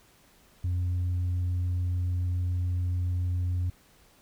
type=tone; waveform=sine; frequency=89.3 Hz; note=F2; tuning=39 cents sharp; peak=-23 dBFS; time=0.64-3.7 s; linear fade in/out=5 ms; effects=tanh soft clip ceiling -24 dBFS + pink hiss -60 dBFS RMS until 4.21 s